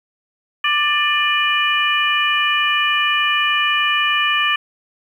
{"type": "harmonic tone with a mistuned harmonic", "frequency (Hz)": 590, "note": "D5", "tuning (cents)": 8, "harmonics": [2, 3, 4, 5], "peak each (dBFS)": [-20, -20, -20, -20], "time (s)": [0.64, 4.56], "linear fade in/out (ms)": 5, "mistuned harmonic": 4, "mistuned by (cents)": 41, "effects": ["8-bit"]}